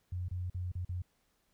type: tone with dropouts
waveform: sine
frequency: 89.9 Hz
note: F#2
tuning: 49 cents flat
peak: -34 dBFS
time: 0.12-1.02 s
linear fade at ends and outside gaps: 5 ms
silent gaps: 0.285-0.311 / 0.5-0.545 / 0.718-0.752 / 0.85-0.891 s
effects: pink hiss -75 dBFS RMS until 1.53 s